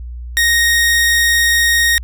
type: tone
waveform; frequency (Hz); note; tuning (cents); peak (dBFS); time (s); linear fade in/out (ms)
sawtooth; 1864.7; A#6; 0; -7; 0.37-1.98; 0
effects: added 60 Hz sine -25 dBFS peak until 2.03 s